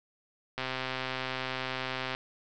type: click train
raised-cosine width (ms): 0.3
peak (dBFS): -17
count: 205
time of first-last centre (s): 0.58-2.149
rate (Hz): 130
effects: resampled to 16000 Hz + 8-bit